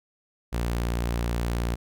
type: tone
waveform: sawtooth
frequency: 58.7 Hz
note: A#1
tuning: 13 cents sharp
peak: -21 dBFS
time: 0.52-1.76 s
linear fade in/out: 20 ms
effects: none